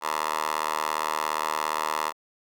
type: tone with high-pass filter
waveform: 10% pulse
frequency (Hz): 77.3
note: D#2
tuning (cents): -11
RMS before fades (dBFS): -28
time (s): 0.01-2.13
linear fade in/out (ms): 50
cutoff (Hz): 880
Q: 3.9
effects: none